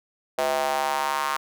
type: tone with high-pass filter sweep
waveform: square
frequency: 71.7 Hz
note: D2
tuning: 41 cents flat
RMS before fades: -25 dBFS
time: 0.38-1.37 s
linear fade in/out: 5 ms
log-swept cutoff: 610 to 1100 Hz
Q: 3.4
effects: none